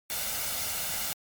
white noise with comb filter, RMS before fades -32 dBFS, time 0.1-1.13 s, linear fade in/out 0 ms, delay 1.4 ms, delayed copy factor +0.55, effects MP3 96 kbps

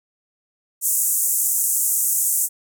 pink band-pass noise, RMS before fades -20 dBFS, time 0.81-2.49 s, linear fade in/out 50 ms, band 7000 to 16000 Hz, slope 48 dB/octave, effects none

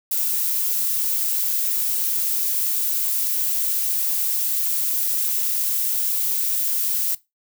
violet noise, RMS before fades -22 dBFS, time 0.11-7.15 s, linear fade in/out 5 ms, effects noise-tail reverb RT60 0.2 s tail -19 dB re dry

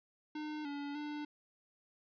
square tone with pitch steps, 303.6 / 285.9 / 296.9 Hz, D#4 / D4 / D4, -42 / -46 / +19 cents, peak -40 dBFS, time 0.35-1.25 s, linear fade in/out 5 ms, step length 300 ms, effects resampled to 11025 Hz

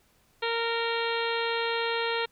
harmonic tone, 462.3 Hz, A#4, 14 cents flat, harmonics 1 / 2 / 3 / 4 / 5 / 6 / 7 / 8 / 9, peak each -30 / -33 / -35 / -36 / -37 / -38 / -38 / -39 / -40 dBFS, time 0.42-2.26 s, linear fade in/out 10 ms, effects pink hiss -65 dBFS RMS until 2.31 s

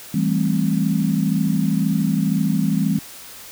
sine chord, A minor seventh, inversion second, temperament just, 165 / 198 / 220 / 264 Hz, E3 / G3 / A3 / C4, +2 / +18 / 0 / +16 cents, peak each -21 / -20 / -24 / -24 dBFS, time 0.14-2.99 s, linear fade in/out 5 ms, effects white hiss -39 dBFS RMS until 3.51 s

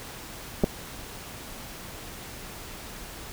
clicks, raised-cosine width 2 ms, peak -8 dBFS, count 2, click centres 0.637 / 0.642 s, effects pink hiss -41 dBFS RMS until 3.32 s

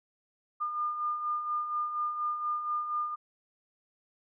sine beating tone pair, 1206 / 1210.2 Hz, D6 / D#6, +46 / -48 cents, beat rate 4.2 Hz, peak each -39 / -30 dBFS, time 0.6-3.16 s, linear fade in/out 20 ms, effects none

